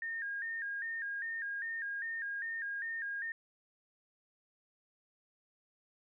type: tone with vibrato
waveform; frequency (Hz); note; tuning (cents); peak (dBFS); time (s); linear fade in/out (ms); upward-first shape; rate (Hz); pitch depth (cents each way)
sine; 1723; A6; -37; -36; 0.02-3.32; 2; square; 2.5; 100
effects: none